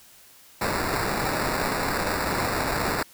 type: noise with sample-and-hold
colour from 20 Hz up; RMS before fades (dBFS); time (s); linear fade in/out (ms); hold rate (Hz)
blue; -26; 0.61-3.03; 5; 3150
effects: white hiss -52 dBFS RMS until 3.13 s